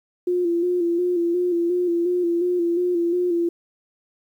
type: tone with vibrato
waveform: sine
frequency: 349.2 Hz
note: F4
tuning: in tune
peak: -18 dBFS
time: 0.27-3.49 s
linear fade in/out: 5 ms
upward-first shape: square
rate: 2.8 Hz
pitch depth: 40 cents each way
effects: 9-bit